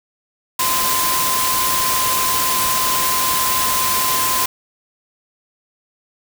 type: tone in noise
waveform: sine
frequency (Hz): 1033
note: C6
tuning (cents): -22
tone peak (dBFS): -20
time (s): 0.59-4.46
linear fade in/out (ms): 5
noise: white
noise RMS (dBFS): -19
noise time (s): 0.59-4.46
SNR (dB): -4
effects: none